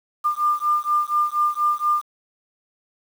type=beating tone pair; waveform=sine; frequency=1198 / 1202.2 Hz; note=D6 / D6; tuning=+34 / +40 cents; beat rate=4.2 Hz; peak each=-21 dBFS; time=0.24-2.02 s; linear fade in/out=20 ms; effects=7-bit